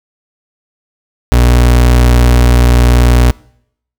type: tone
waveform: 35% pulse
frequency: 60.7 Hz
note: B1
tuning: 29 cents flat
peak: -3 dBFS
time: 1.32-3.31 s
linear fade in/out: 0 ms
effects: noise-tail reverb RT60 0.7 s tail -24 dB re dry